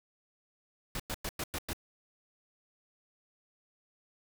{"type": "noise bursts", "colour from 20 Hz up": "pink", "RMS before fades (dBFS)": -36, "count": 6, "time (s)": [0.95, 1.732], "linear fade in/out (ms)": 2, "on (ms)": 47, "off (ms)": 100, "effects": []}